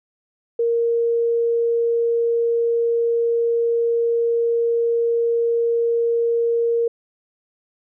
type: tone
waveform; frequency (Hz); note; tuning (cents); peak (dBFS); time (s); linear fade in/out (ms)
sine; 466.2; A#4; 0; -16; 0.59-6.88; 5
effects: none